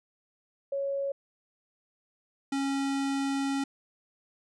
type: tone pair in turn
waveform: sine / square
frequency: 554.4 / 274.8 Hz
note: C#5 / C#4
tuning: 0 / -15 cents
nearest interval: octave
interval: 1215 cents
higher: first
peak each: -28 dBFS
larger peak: neither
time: 0.72-1.12 / 2.52-3.64 s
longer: second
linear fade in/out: 5 ms
effects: resampled to 22050 Hz

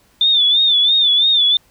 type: tone with vibrato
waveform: sine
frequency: 3550 Hz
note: A7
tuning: 15 cents sharp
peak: -10 dBFS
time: 0.21-1.57 s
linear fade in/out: 2 ms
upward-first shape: sine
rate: 3 Hz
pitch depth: 85 cents each way
effects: pink hiss -55 dBFS RMS until 1.7 s

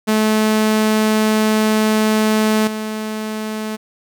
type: tone with level steps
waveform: sawtooth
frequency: 216.4 Hz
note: A3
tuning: 29 cents flat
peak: -9 / -18 dBFS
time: 0.07-3.77 s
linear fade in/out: 20 ms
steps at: 2.67 s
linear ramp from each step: 5 ms
effects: none

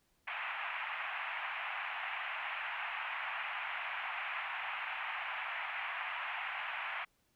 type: band-pass noise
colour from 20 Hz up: white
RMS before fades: -40 dBFS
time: 0.27-7.05 s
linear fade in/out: 10 ms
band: 720 to 2700 Hz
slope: 48 dB/octave
effects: pink hiss -75 dBFS RMS until 7.35 s

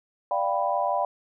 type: chord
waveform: sine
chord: G dominant seventh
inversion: second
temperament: equal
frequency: 587.3 / 698.5 / 784 / 987.8 Hz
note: D5 / F5 / G5 / B5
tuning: 0 / 0 / 0 / 0 cents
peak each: -28 dBFS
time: 0.31-1.05 s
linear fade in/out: 2 ms
effects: none

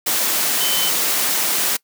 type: tone in noise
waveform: sine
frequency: 3051 Hz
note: G7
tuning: 48 cents flat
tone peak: -22 dBFS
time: 0.6-0.9 s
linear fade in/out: 10 ms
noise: white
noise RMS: -19 dBFS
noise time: 0.06-1.77 s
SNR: -6 dB
effects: noise-tail reverb RT60 0.1 s tail -23 dB re dry + high-pass 200 Hz 12 dB/octave

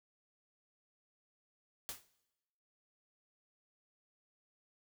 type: noise with exponential decay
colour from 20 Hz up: white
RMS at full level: -39 dBFS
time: 1.89-2.07 s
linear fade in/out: 0 ms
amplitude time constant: 37 ms
effects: noise-tail reverb RT60 1.0 s tail -20 dB re dry

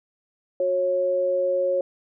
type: tone pair together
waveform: sine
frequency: 364.9 / 546.7 Hz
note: F#4 / C#5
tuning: -24 / -24 cents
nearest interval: perfect fifth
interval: 700 cents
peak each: -29 / -20 dBFS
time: 0.6-1.81 s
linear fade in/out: 2 ms
effects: none

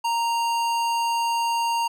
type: tone with hard clipping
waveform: sine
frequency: 930 Hz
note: A#5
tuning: 4 cents flat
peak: -23 dBFS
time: 0.04-1.88 s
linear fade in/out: 10 ms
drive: 17 dB
effects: none

